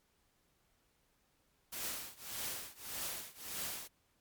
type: noise with tremolo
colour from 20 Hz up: white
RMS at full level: -39 dBFS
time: 1.72-3.88 s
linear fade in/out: 10 ms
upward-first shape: triangle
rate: 1.7 Hz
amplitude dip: 95%
effects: pink hiss -75 dBFS RMS until 4.2 s + MP3 96 kbps